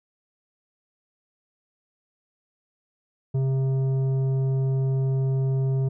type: tone with tanh clipping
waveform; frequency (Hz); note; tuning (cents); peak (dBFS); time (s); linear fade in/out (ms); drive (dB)
sine; 133.5; C3; +35; -22; 3.34-5.89; 10; 9
effects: none